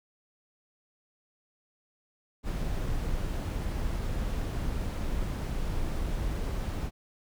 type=noise; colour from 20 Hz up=brown; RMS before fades=-31 dBFS; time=2.43-6.91 s; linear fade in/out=50 ms; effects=none